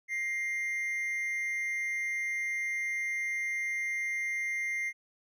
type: tone pair together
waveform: triangle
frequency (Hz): 1891.4 / 2100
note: A#6 / C7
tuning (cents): +25 / +6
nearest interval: major second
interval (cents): 181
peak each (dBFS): -40 / -29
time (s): 0.08-4.93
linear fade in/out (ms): 50
effects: none